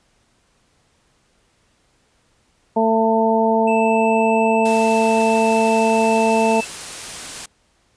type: harmonic tone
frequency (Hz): 223.5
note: A3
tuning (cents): +27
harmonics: 1 / 2 / 3 / 4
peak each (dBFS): -19 / -19 / -19 / -19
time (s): 2.76-6.61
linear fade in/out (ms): 10
type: tone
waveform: triangle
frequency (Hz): 2639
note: E7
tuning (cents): +1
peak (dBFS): -24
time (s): 3.67-6.65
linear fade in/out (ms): 10
type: noise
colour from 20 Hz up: white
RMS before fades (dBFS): -31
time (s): 4.65-7.46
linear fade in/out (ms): 5
effects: pink hiss -61 dBFS RMS until 7.96 s + resampled to 22050 Hz